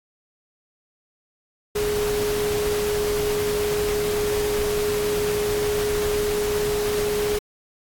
sine tone in noise, 417 Hz, G#4, 7 cents sharp, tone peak -21 dBFS, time 1.75-7.39 s, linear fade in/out 10 ms, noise pink, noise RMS -29 dBFS, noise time 1.75-7.39 s, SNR +5 dB, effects AAC 64 kbps

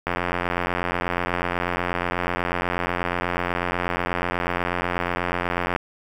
click train, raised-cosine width 0.5 ms, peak -8 dBFS, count 503, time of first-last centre 0.07-5.762 s, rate 88.2 Hz, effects 7-bit

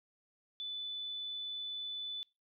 sine tone, 3492 Hz, A7, 14 cents flat, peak -38 dBFS, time 0.6-2.23 s, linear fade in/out 0 ms, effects noise-tail reverb RT60 0.3 s tail -25 dB re dry

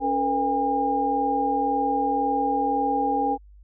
sine tone cluster, 278.6 / 448.9 / 490.8 / 808 Hz, C#4 / A4 / B4 / G#5, +9 / +35 / -11 / -48 cents, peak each -27 / -31 / -31 / -22 dBFS, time 0-3.38 s, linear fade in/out 50 ms, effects added 50 Hz sine -46 dBFS peak until 3.63 s

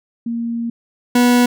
sine / 40% pulse tone pair in turn, 233 / 244.5 Hz, A#3 / B3, -1 / -17 cents, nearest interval minor second, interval 84 cents, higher second, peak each -19 / -9 dBFS, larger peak second, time 0.26-0.7 / 1.15-1.46 s, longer first, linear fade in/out 5 ms, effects none

